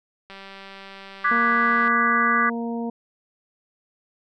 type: click train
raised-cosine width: 0.3 ms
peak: -25 dBFS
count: 309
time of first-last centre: 0.3-1.879 s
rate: 195 Hz
type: chord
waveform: sine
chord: G# half-diminished seventh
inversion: second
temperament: equal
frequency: 1174.7 / 1480 / 1661.2 / 1975.5 Hz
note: D6 / F#6 / G#6 / B6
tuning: 0 / 0 / 0 / 0 cents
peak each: -20 / -25 / -24 / -25 dBFS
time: 1.24-2.5 s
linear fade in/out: 10 ms
type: harmonic tone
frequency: 233.1 Hz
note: A#3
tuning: in tune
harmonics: 1 / 2 / 3 / 4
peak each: -26 / -32 / -36 / -38 dBFS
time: 1.31-2.9 s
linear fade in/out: 5 ms
effects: none